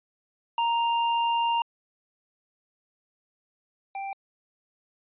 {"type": "tone pair in turn", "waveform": "square", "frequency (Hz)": [932.3, 785.1], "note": ["A#5", "G5"], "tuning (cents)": [0, 2], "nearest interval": "minor third", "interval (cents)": 298, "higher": "first", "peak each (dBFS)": [-23, -32], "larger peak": "first", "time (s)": [[0.58, 1.62], [3.95, 4.13]], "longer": "first", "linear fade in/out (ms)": 2, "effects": ["resampled to 8000 Hz"]}